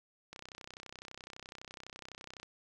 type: click train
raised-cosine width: 0.2 ms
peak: -29 dBFS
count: 68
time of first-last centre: 0.33-2.43 s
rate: 31.9 Hz
effects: none